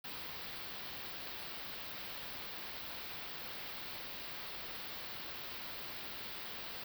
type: band-stop noise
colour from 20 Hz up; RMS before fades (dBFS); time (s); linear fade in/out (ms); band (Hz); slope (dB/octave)
white; -45; 0.04-6.84; 5; 4900 to 16000; 48
effects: none